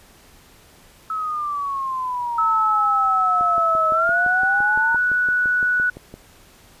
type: exponential two-way sweep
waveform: sine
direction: down then up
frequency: 1303 to 626 to 926 Hz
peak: -22 dBFS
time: 1.1-4.96 s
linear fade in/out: 2 ms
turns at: 3.9 s
type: tone with pitch glide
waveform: sine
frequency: 1299 to 1475 Hz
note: E6 to F#6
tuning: -26 to -6 cents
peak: -16 dBFS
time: 2.38-5.9 s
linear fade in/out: 5 ms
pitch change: +220 cents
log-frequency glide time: 3.91-4.17 s
type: click train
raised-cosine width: 2 ms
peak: -22 dBFS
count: 17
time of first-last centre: 3.41-6.14 s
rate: 5.86 Hz
effects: pink hiss -50 dBFS RMS until 6.8 s + resampled to 32000 Hz